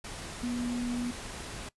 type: tone in noise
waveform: sine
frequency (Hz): 242.6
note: B3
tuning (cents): -31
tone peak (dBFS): -30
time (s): 0.43-1.11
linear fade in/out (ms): 5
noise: pink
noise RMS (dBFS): -41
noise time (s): 0.04-1.69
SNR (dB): +8
effects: noise-tail reverb RT60 0.1 s tail -20 dB re dry + resampled to 24000 Hz